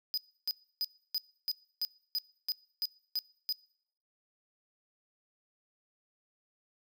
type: tone bursts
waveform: square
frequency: 4978 Hz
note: D#8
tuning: in tune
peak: -30 dBFS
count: 11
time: 0.14-3.525 s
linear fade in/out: 0 ms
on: 35 ms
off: 300 ms
effects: noise-tail reverb RT60 0.7 s tail -25 dB re dry